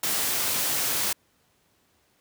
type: noise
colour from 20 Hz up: white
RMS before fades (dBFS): -26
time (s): 0.03-1.13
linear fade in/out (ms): 5
effects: pink hiss -66 dBFS RMS until 2.2 s + high-pass 80 Hz 12 dB/octave